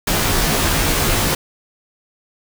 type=noise with comb filter; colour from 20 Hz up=pink; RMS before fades=-17 dBFS; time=0.07-1.35 s; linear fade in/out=5 ms; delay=16 ms; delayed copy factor=-0.8; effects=none